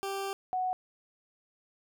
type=tone pair in turn; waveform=20% pulse / sine; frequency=392 / 740 Hz; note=G4 / F#5; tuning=0 / 0 cents; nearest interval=major seventh; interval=1100 cents; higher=second; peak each=-28 dBFS; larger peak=neither; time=0.03-0.33 / 0.53-0.73 s; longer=first; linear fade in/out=0 ms; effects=none